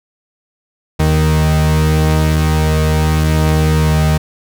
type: tone pair together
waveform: 45% pulse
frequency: 77.98 / 155.56 Hz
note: D#2 / D#3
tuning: +4 / 0 cents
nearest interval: octave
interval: 1196 cents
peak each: -13 dBFS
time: 0.99-4.18 s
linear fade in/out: 10 ms
effects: none